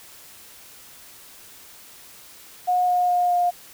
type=tone with pitch steps; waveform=sine; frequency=723 / 718 / 713 / 708.1 Hz; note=F#5 / F5 / F5 / F5; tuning=-40 / +48 / +36 / +24 cents; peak=-17 dBFS; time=2.67-3.51 s; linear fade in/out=20 ms; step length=210 ms; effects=white hiss -46 dBFS RMS until 3.73 s